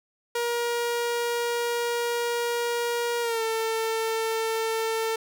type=tone with pitch glide; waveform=sawtooth; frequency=474.5 to 447.9 Hz; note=A#4 to A4; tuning=+31 to +31 cents; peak=-21 dBFS; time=0.35-5.16 s; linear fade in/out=5 ms; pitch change=-100 cents; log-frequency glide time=3.21-3.42 s; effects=none